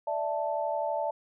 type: chord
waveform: sine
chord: D suspended second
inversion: none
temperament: equal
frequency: 587.3 / 659.3 / 880 Hz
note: D5 / E5 / A5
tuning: 0 / 0 / 0 cents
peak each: -32 dBFS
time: 0.07-1.11 s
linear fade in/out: 5 ms
effects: none